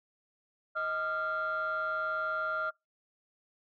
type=tone cluster; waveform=sine; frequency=629 / 1212 / 1386 Hz; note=D#5 / D#6 / F6; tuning=+19 / -46 / -14 cents; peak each=-36 / -39 / -30 dBFS; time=0.75-2.71 s; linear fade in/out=20 ms; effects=noise-tail reverb RT60 0.2 s tail -25 dB re dry + tanh soft clip ceiling -25 dBFS